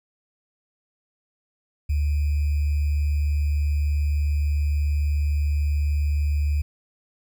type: tone with sample-and-hold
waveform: sine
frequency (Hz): 73.42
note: D2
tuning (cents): 0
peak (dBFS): -19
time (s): 1.89-6.62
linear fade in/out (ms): 10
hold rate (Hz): 2450
effects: none